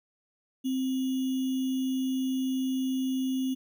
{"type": "tone with sample-and-hold", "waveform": "sine", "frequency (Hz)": 261.6, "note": "C4", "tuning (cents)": 0, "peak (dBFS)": -26, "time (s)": [0.64, 3.55], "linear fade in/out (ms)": 20, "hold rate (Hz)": 3150, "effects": []}